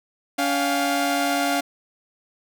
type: tone cluster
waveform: sawtooth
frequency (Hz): 282.8 / 702 / 798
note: C#4 / F5 / G5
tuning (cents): +35 / +9 / +31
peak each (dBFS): -20 / -19 / -27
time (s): 0.38-1.61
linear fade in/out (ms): 10
effects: none